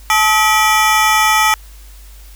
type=ring-modulated tone; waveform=25% pulse; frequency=1074 Hz; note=C6; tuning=45 cents sharp; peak=-3 dBFS; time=0.1-1.54 s; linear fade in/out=0 ms; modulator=206 Hz; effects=added 50 Hz sine -35 dBFS peak until 2.35 s + white hiss -45 dBFS RMS until 2.35 s